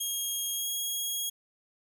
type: tone with pitch glide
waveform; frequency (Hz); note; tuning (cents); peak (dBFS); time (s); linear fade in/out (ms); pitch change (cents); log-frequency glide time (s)
10% pulse; 3259 to 3295; G#7 to G#7; -33 to -14; -23; 0-1.3; 10; +19; 0.53-0.68
effects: none